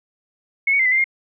sine tone with pitch steps, 2188 / 2235 / 2079 / 2002 / 2088 / 2127 Hz, C#7 / C#7 / C7 / B6 / C7 / C7, -23 / +14 / -12 / +23 / -4 / +28 cents, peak -14 dBFS, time 0.67-1.042 s, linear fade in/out 5 ms, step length 62 ms, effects none

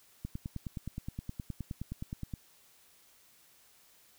click train, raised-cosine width 5 ms, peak -25 dBFS, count 21, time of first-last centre 0.25-2.338 s, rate 9.58 Hz, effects white hiss -63 dBFS RMS until 4.18 s

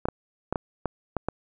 clicks, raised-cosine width 1 ms, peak -12 dBFS, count 7, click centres 0.055 / 0.086 / 0.526 / 0.558 / 0.857 / 1.167 / 1.286 s, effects none

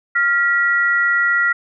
sine tone pair together, 1396.9 / 1932.1 Hz, F6 / B6, 0 / -38 cents, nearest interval tritone, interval 562 cents, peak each -16 dBFS, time 0.15-1.53 s, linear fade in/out 10 ms, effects none

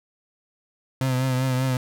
35% pulse tone with vibrato, 129.5 Hz, C3, 17 cents flat, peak -19 dBFS, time 1.01-1.77 s, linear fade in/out 2 ms, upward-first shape triangle, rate 5.1 Hz, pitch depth 49 cents each way, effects none

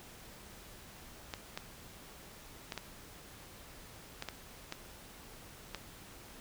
clicks, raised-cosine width 0.2 ms, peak -21 dBFS, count 8, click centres 1.338 / 1.575 / 2.722 / 2.777 / 4.224 / 4.287 / 4.724 / 5.747 s, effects pink hiss -53 dBFS RMS until 6.4 s

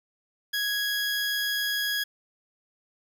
20% pulse tone, 1661.2 Hz, G#6, in tune, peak -21 dBFS, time 0.53-2.04 s, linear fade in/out 10 ms, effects none

